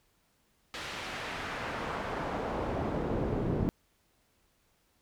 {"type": "noise with band-pass filter sweep", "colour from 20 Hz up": "brown", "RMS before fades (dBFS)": -34, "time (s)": [0.74, 3.69], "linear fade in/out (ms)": 0, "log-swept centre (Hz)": [3400, 270], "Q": 0.82, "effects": ["pink hiss -71 dBFS RMS until 5.01 s"]}